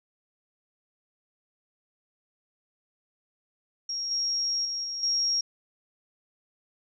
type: tone with level steps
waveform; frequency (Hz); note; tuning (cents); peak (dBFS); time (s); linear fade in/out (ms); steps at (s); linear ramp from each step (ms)
sine; 5588; F8; 0; -29 / -25 / -29 / -31 / -23; 3.89-5.41; 5; 4.11 / 4.65 / 4.84 / 5.03; 2
effects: none